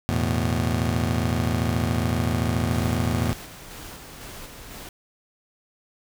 25% pulse chord, E suspended fourth, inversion none, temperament just, 82.41 / 109.88 / 123.61 Hz, E2 / A2 / B2, 0 / -2 / +2 cents, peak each -22 / -22 / -24 dBFS, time 0.09-3.33 s, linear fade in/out 0 ms
pink noise with tremolo, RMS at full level -39 dBFS, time 2.71-4.89 s, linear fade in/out 2 ms, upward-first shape square, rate 2 Hz, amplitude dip 30%
effects none

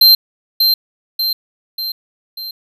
square tone with echo, 4140 Hz, C8, 19 cents flat, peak -5 dBFS, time 0.01-0.15 s, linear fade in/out 5 ms, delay 590 ms, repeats 4, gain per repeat -5 dB, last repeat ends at 2.51 s, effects none

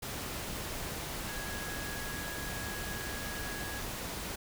sine tone in noise, 1661.2 Hz, G#6, in tune, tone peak -43 dBFS, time 1.28-3.81 s, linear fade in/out 10 ms, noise pink, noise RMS -39 dBFS, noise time 0.02-4.36 s, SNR -7 dB, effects none

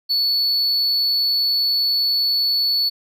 triangle tone, 4435 Hz, C#8, in tune, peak -15 dBFS, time 0.09-2.9 s, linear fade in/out 20 ms, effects none

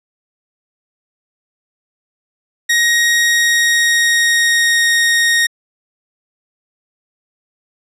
sawtooth tone with pitch glide, 1881 to 1863.7 Hz, A#6 to A#6, +15 to -1 cents, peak -7 dBFS, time 2.69-5.47 s, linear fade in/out 10 ms, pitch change -16 cents, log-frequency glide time 3.22-4.88 s, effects low-pass 11000 Hz 12 dB/octave

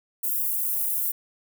white high-pass noise, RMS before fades -26 dBFS, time 0.23-1.12 s, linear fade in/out 10 ms, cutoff 11000 Hz, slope 24 dB/octave, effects none

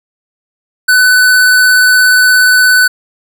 square tone with vibrato, 1500 Hz, F#6, 23 cents sharp, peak -5 dBFS, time 0.88-2.88 s, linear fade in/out 10 ms, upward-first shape sine, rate 17 Hz, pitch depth 9 cents each way, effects none

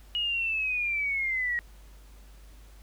sine linear sweep, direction down, 2900 to 1891 Hz, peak -26 dBFS, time 0.15-1.59 s, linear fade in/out 0 ms, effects added 50 Hz sine -48 dBFS peak until 2.82 s + pink hiss -59 dBFS RMS until 2.82 s

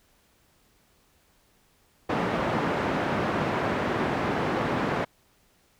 pink band-pass noise, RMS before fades -27 dBFS, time 2.09-5.05 s, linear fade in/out 10 ms, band 160 to 1600 Hz, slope 12 dB/octave, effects pink hiss -64 dBFS RMS until 5.79 s

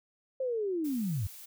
sine linear sweep, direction down, 536 to 84.6 Hz, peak -29 dBFS, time 0.4-1.27 s, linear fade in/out 5 ms
blue noise, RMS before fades -48 dBFS, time 0.84-1.46 s, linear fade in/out 10 ms
effects none

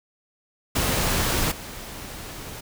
pink noise with level steps, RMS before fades -23 / -37 dBFS, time 0.75-2.61 s, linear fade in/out 10 ms, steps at 1.51 s, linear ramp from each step 10 ms, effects none

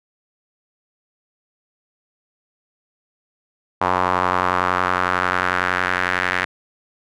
sawtooth tone with band-pass filter sweep, 91 Hz, F#2, 28 cents flat, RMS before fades -20 dBFS, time 3.81-6.45 s, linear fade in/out 5 ms, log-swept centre 1000 to 1800 Hz, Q 2.6, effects none

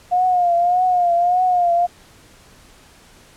sine tone with vibrato, 712 Hz, F5, 33 cents sharp, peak -13 dBFS, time 0.11-1.87 s, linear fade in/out 20 ms, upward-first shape triangle, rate 1.7 Hz, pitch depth 72 cents each way, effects pink hiss -48 dBFS RMS until 3.36 s + low-pass 11000 Hz 12 dB/octave

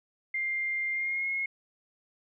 sine tone with pitch glide, 2100 to 2162 Hz, C7 to C#7, +6 to -44 cents, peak -28 dBFS, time 0.34-1.46 s, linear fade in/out 5 ms, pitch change +50 cents, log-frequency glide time 0.9-1.28 s, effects none

